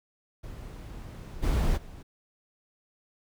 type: noise with level steps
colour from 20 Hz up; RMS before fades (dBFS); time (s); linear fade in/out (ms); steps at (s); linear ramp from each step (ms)
brown; -41 / -26 / -44; 0.43-2.03; 10; 1.42 / 1.76; 20
effects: none